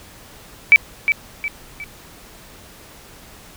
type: tone with echo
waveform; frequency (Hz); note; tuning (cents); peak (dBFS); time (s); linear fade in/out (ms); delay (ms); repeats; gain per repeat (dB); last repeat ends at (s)
sine; 2307; D7; -31; -4; 0.72-0.76; 0; 360; 3; -8; 1.84
effects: pink hiss -43 dBFS RMS until 3.56 s